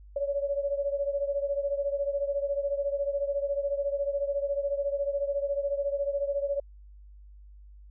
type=beating tone pair; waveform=sine; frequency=560 / 574 Hz; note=C#5 / D5; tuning=+18 / -40 cents; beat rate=14 Hz; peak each=-28 / -32 dBFS; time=0.16-6.6 s; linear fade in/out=5 ms; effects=added 50 Hz sine -47 dBFS peak until 7.9 s